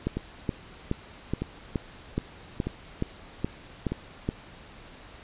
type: two click trains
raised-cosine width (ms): 3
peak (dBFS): -16 / -13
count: 4 / 11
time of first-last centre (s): 0.17-3.92 / 0.07-4.289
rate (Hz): 0.8 / 2.37
effects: pink hiss -48 dBFS RMS until 5.23 s + resampled to 8000 Hz